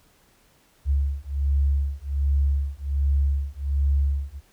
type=beating tone pair; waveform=sine; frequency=69.3 / 70.6 Hz; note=C#2 / C#2; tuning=0 / +32 cents; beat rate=1.3 Hz; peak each=-23 dBFS; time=0.85-4.41 s; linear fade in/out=50 ms; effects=pink hiss -60 dBFS RMS until 4.52 s

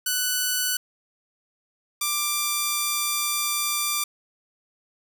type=tone pair in turn; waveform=5% pulse; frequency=1488 / 1181 Hz; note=F#6 / D6; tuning=+9 / +9 cents; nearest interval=major third; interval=400 cents; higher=first; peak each=-11 dBFS; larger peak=neither; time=0.06-0.77 / 2.01-4.04 s; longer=second; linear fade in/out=5 ms; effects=none

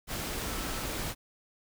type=tone in noise; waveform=sine; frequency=1318.5 Hz; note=E6; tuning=in tune; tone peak=-46 dBFS; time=0.45-0.87 s; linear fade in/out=50 ms; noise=pink; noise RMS=-35 dBFS; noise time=0.07-1.15 s; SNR=-14 dB; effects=none

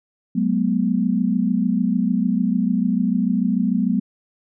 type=tone cluster; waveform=sine; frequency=186.3 / 213 / 246.5 Hz; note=F#3 / G#3 / B3; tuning=+12 / +44 / -3 cents; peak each=-21 dBFS; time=0.35-4 s; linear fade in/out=10 ms; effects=none

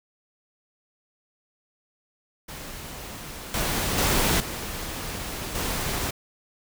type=noise with level steps; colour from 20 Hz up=pink; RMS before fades=-38 / -26 / -22 / -33 / -28 dBFS; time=2.48-6.11 s; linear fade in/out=10 ms; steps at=3.54 / 3.98 / 4.4 / 5.55 s; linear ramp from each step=2 ms; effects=none

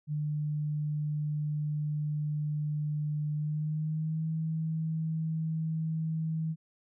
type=tone with pitch glide; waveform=sine; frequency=150 to 159.84 Hz; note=D3 to D#3; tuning=+37 to +47 cents; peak=-29 dBFS; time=0.07-6.56 s; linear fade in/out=50 ms; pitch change=+110 cents; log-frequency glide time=3.35-4.27 s; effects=none

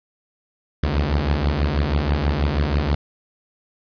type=beating tone pair; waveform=sawtooth; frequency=69.3 / 75.5 Hz; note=C#2 / D2; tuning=0 / +48 cents; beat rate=6.2 Hz; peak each=-17 dBFS; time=0.83-2.95 s; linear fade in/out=5 ms; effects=resampled to 11025 Hz + 8-bit

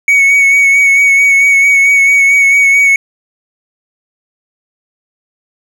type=tone with vibrato; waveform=triangle; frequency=2229 Hz; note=C#7; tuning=9 cents sharp; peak=-3 dBFS; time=0.08-2.96 s; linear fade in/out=2 ms; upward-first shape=sine; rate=4.5 Hz; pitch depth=25 cents each way; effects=none

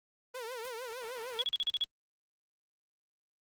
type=tone with vibrato; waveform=sawtooth; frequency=480 Hz; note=B4; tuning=49 cents flat; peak=-35 dBFS; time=0.34-1.44 s; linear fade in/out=10 ms; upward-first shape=triangle; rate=6.6 Hz; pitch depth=170 cents each way
type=noise with exponential decay; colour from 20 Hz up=white; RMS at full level=-44 dBFS; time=0.65-0.75 s; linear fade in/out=0 ms; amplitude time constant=20 ms
type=tone bursts; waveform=sine; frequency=3357 Hz; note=G#7; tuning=18 cents sharp; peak=-27 dBFS; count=7; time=1.39-1.839 s; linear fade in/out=0 ms; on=29 ms; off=41 ms
effects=Opus 24 kbps

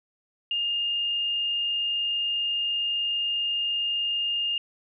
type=tone with frequency modulation; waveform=sine; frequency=2824 Hz; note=F7; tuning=19 cents sharp; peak=-24 dBFS; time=0.51-4.58 s; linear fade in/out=2 ms; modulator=35 Hz; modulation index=0.43; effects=none

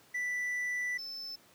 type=tone pair in turn; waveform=triangle; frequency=1975.5 / 5274 Hz; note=B6 / E8; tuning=0 / 0 cents; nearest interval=octave + perfect fourth; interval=1700 cents; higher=second; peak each=-30 / -38 dBFS; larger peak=first; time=0.14-0.98 / 0.98-1.36 s; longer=first; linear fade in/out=10 ms; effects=pink hiss -61 dBFS RMS until 1.54 s + high-pass 150 Hz 12 dB/octave

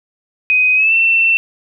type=tone with pitch glide; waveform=sine; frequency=2508 to 2688 Hz; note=D#7 to E7; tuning=+13 to +33 cents; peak=-9 dBFS; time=0.5-1.37 s; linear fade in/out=0 ms; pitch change=+120 cents; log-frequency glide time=0.75-0.94 s; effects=none

